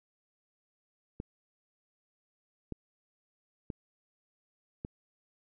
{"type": "clicks", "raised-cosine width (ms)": 3, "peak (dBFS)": -24, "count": 4, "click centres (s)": [1.201, 2.723, 3.702, 4.849], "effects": []}